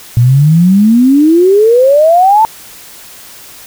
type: exponential sweep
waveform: sine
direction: up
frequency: 115.9 to 906 Hz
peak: -3 dBFS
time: 0.17-2.45 s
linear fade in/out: 0 ms
effects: white hiss -33 dBFS RMS until 3.66 s